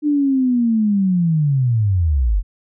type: linear sweep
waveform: sine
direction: down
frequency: 301.7 to 41.72 Hz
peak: -13 dBFS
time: 0.02-2.43 s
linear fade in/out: 50 ms
effects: none